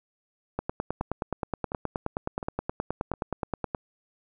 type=two click trains; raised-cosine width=1 ms; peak=-14 / -20 dBFS; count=31 / 4; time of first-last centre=0.59-3.748 / 1.01-3.138 s; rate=9.5 / 1.41 Hz; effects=none